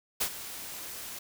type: noise with ADSR envelope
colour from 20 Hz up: white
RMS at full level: -27 dBFS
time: 0.2-1.19 s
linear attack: 13 ms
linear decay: 77 ms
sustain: -14 dB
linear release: 7 ms
effects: none